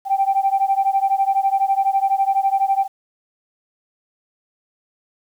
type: beating tone pair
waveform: sine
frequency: 777 / 789 Hz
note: G5 / G5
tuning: -16 / +11 cents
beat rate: 12 Hz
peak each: -17 / -18 dBFS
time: 0.05-2.88 s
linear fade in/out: 50 ms
effects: tanh soft clip ceiling -8 dBFS + 8-bit